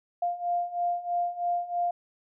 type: beating tone pair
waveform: sine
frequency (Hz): 698.5 / 701.6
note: F5 / F5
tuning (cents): 0 / +8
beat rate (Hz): 3.1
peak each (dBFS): -31 / -28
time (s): 0.22-1.91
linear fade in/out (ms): 5
effects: none